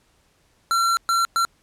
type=tone bursts at uneven times; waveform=square; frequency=1361 Hz; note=F6; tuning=45 cents flat; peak=-18 dBFS; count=3; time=0.71-0.97 / 1.09-1.25 / 1.36-1.45 s; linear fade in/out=0 ms; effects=pink hiss -62 dBFS RMS until 1.62 s + low-pass 11000 Hz 12 dB/octave